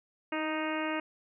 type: harmonic tone with a mistuned harmonic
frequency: 311.1 Hz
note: D#4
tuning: in tune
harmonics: 1 / 2 / 3 / 4 / 5 / 6 / 7 / 8 / 9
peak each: -34 / -37 / -39 / -40 / -41 / -42 / -42 / -43 / -44 dBFS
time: 0.32-1 s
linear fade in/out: 5 ms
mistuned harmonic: 1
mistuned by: +17 cents
effects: none